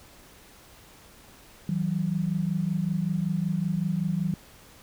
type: tone pair together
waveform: sine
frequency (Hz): 161.7 / 187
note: E3 / F#3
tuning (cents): -33 / +19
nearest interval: minor third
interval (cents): 252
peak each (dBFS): -27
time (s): 1.69-4.34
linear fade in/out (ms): 2
effects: pink hiss -52 dBFS RMS until 4.82 s